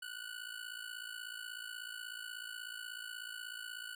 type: ring-modulated tone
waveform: 25% pulse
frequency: 1480 Hz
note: F#6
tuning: in tune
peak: -37 dBFS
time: 0.02-3.95 s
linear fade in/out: 5 ms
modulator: 28.2 Hz
effects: none